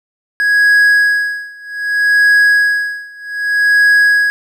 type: tone with tremolo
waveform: triangle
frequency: 1661.2 Hz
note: G#6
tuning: in tune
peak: -4 dBFS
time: 0.4-4.3 s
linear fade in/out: 0 ms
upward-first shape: sine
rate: 0.64 Hz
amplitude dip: 95%
effects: none